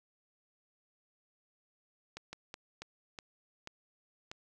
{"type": "slowing click train", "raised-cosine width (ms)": 0.2, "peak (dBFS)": -26, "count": 7, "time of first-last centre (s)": [2.17, 4.315], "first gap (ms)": 160, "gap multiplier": 1.32, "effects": []}